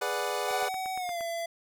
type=chord; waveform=25% pulse; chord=G# half-diminished seventh; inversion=none; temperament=equal; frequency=415.3 / 493.9 / 587.3 / 740 Hz; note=G#4 / B4 / D5 / F#5; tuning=0 / 0 / 0 / 0 cents; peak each=-31 dBFS; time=0.01-0.69 s; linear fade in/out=10 ms
type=tone with pitch glide; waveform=square; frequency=753 to 674.7 Hz; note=F#5 to E5; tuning=+30 to +40 cents; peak=-32 dBFS; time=0.48-1.46 s; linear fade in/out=5 ms; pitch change=-190 cents; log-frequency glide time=0.95-1.2 s
type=click train; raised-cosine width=0.5 ms; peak=-28 dBFS; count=7; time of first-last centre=0.51-1.208 s; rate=8.59 Hz
effects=none